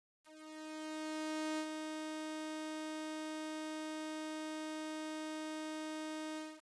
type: tone with ADSR envelope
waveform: sawtooth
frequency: 311.1 Hz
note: D#4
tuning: in tune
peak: -32 dBFS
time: 0.19-6.62 s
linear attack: 1400 ms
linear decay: 60 ms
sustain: -5 dB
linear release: 250 ms
effects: resampled to 22050 Hz + 10-bit